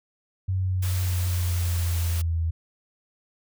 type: exponential sweep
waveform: sine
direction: down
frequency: 94.5 to 81.6 Hz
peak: -22 dBFS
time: 0.48-2.51 s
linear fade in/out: 10 ms
type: noise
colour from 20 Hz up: white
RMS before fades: -36 dBFS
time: 0.82-2.22 s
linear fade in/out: 10 ms
effects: none